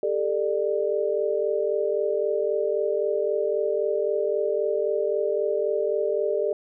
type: tone cluster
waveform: sine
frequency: 401.3 / 445.1 / 597 Hz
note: G4 / A4 / D5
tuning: +41 / +20 / +28 cents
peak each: -26 dBFS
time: 0.03-6.53 s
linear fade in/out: 2 ms
effects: none